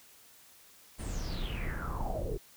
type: noise with low-pass filter sweep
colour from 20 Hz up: brown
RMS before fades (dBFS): -35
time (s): 0.98-2.38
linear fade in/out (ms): 20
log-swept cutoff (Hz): 9900 to 390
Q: 8.8
effects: white hiss -58 dBFS RMS until 2.56 s